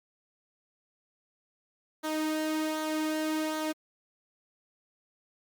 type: tone with flanger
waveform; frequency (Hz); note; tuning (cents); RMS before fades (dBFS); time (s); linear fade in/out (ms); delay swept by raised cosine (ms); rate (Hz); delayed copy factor
sawtooth; 311.3; D#4; +1; -31; 2.03-3.73; 20; 0.38 to 2.38; 1.3; -0.5
effects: Opus 48 kbps